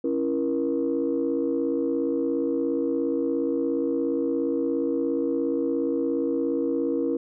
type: tone cluster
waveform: sine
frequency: 275.3 / 332.4 / 475.8 Hz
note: C#4 / E4 / A#4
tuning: -12 / +15 / +35 cents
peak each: -26 dBFS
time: 0.04-7.17 s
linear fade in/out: 5 ms
effects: tanh soft clip ceiling -15 dBFS